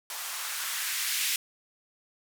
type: noise with band-pass filter sweep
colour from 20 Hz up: violet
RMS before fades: -32 dBFS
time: 0.1-1.36 s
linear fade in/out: 2 ms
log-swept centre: 830 to 2400 Hz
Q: 1.4
effects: none